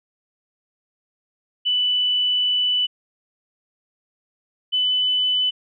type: tone pair in turn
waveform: sine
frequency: 2981 / 3002 Hz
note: F#7 / F#7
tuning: +12 / +24 cents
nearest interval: unison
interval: 12 cents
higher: second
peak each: -17 dBFS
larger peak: neither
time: 1.65-2.87 / 4.72-5.51 s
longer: first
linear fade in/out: 20 ms
effects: none